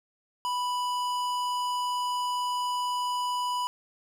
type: tone with tanh clipping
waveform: sine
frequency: 987.8 Hz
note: B5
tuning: in tune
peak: -29 dBFS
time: 0.45-3.67 s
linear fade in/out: 0 ms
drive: 18 dB
effects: none